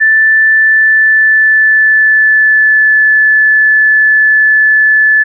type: tone with pitch glide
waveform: sine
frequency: 1760 to 1734.8 Hz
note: A6 to A6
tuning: 0 to -25 cents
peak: -4 dBFS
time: 0-5.24 s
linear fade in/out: 20 ms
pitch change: -25 cents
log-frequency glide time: 0.52-2.96 s
effects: none